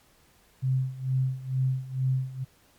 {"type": "tone with tremolo", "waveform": "sine", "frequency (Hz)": 130.81, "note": "C3", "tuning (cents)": 0, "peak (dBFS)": -21, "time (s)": [0.62, 2.45], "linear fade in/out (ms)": 20, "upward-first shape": "sine", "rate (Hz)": 2.2, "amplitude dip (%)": 85, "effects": ["pink hiss -61 dBFS RMS until 2.78 s", "MP3 96 kbps"]}